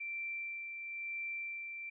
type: tone with tremolo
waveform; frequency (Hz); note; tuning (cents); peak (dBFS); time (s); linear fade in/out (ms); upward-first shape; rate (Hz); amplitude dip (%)
sine; 2349; D7; 0; -37; 0-1.9; 10; sine; 1; 40
effects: none